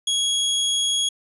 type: tone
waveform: sawtooth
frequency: 3322 Hz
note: G#7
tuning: in tune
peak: -16 dBFS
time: 0.07-1.09 s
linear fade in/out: 5 ms
effects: resampled to 24000 Hz